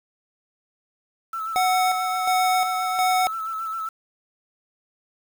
sine tone with vibrato, 1318.5 Hz, E6, in tune, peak -26 dBFS, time 1.33-3.89 s, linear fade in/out 5 ms, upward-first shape sine, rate 7.5 Hz, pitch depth 34 cents each way
square tone with tremolo, 740 Hz, F#5, in tune, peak -19 dBFS, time 1.56-3.27 s, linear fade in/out 0 ms, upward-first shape square, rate 1.4 Hz, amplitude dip 50%
effects 7-bit

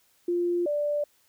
sine tone pair in turn, 349.2 / 587.3 Hz, F4 / D5, 0 / 0 cents, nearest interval major sixth, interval 900 cents, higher second, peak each -23 / -24 dBFS, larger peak first, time 0.28-0.66 / 0.66-1.04 s, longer neither, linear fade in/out 5 ms, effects white hiss -65 dBFS RMS until 1.28 s

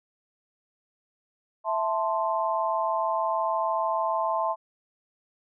sine chord, A minor, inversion second, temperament equal, 659.3 / 880 / 1046.5 Hz, E5 / A5 / C6, 0 / 0 / 0 cents, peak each -28 dBFS, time 1.64-4.56 s, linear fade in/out 50 ms, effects none

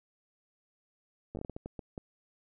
slowing click train, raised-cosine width 2 ms, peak -26 dBFS, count 11, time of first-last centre 1.35-1.978 s, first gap 9 ms, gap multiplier 1.4, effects none

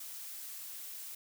blue noise, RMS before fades -45 dBFS, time 0-1.15 s, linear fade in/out 5 ms, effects none

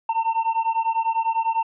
triangle beating tone pair, 900 / 910 Hz, A5 / A#5, +39 / -42 cents, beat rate 10 Hz, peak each -21 dBFS, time 0.09-1.63 s, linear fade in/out 5 ms, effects resampled to 8000 Hz

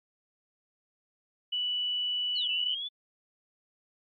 sine tone, 2960 Hz, F#7, in tune, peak -28 dBFS, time 1.52-2.75 s, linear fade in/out 10 ms
sine linear two-way sweep, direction down then up, 4508 to 2637 to 3513 Hz, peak -33 dBFS, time 2.35-2.89 s, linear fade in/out 20 ms, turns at 2.51 s
effects AAC 48 kbps

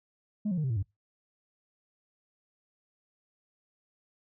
sine tone with pitch steps, 210.1 / 179.76 / 153.8 / 131.59 / 112.59 / 96.33 Hz, G#3 / F#3 / D#3 / C3 / A2 / G2, +20 / -50 / -20 / +10 / +40 / -30 cents, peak -25 dBFS, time 0.45-0.828 s, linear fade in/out 10 ms, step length 63 ms, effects noise-tail reverb RT60 0.2 s tail -24 dB re dry + tanh soft clip ceiling -25 dBFS

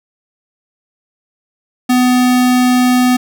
square tone, 250.1 Hz, B3, 22 cents sharp, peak -9 dBFS, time 1.89-3.17 s, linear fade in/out 10 ms, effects none

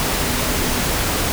sine tone in noise, 246.9 Hz, B3, in tune, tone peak -29 dBFS, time 0.21-0.81 s, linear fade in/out 0 ms, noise pink, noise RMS -20 dBFS, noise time 0-1.32 s, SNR -12 dB, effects none

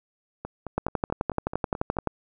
two click trains, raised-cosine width 1 ms, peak -19 / -10 dBFS, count 8 / 16, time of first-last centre 0.45-1.968 / 0.78-2.073 s, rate 4.61 / 11.6 Hz, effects none

